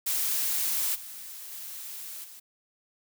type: noise with level steps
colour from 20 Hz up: blue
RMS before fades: -28 / -42 / -40 / -47 dBFS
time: 0.06-2.4 s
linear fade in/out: 10 ms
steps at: 0.94 / 1.51 / 2.23 s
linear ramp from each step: 20 ms
effects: none